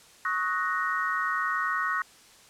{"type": "chord", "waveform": "sine", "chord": "D# minor seventh", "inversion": "third", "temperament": "equal with one note detuned", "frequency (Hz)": [1108.7, 1269.2, 1480, 1864.7], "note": ["C#6", "D#6", "F#6", "A#6"], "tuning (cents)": [0, 34, 0, 0], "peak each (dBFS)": -31, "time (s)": [0.25, 2.02], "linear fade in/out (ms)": 2, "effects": ["white hiss -54 dBFS RMS until 2.49 s", "low-pass 9000 Hz 12 dB/octave"]}